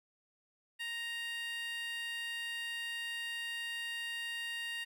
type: tone with high-pass filter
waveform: 15% pulse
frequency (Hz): 932.3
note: A#5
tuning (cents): 0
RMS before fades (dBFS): -40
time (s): 0.79-4.85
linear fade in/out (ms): 20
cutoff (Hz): 2200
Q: 6.2
effects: none